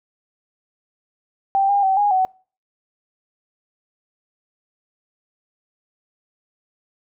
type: tone with pitch steps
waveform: sine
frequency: 783 / 806 / 767 / 822 / 751 Hz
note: G5 / G5 / G5 / G#5 / F#5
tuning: -2 / +48 / -38 / -18 / +26 cents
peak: -14 dBFS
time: 1.55-2.25 s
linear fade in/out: 0 ms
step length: 140 ms
effects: noise-tail reverb RT60 0.4 s tail -26 dB re dry